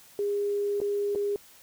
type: tone with dropouts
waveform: sine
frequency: 407.4 Hz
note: G#4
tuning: 33 cents flat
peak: -25 dBFS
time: 0.19-1.36 s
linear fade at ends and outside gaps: 1 ms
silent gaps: 0.803-0.815 / 1.15-1.157 s
effects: white hiss -54 dBFS RMS until 1.62 s